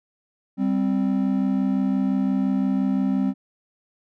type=tone pair together; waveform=triangle; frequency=196 / 261.8 Hz; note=G3 / C4; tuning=0 / +1 cents; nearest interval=perfect fourth; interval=501 cents; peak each=-20 dBFS; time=0.57-3.34 s; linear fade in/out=50 ms; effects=none